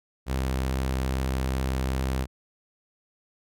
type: tone with vibrato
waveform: sawtooth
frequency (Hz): 65.41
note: C2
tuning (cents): 0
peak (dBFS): -21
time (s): 0.26-2.27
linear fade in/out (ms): 50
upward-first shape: triangle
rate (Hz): 2.4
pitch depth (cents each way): 8
effects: none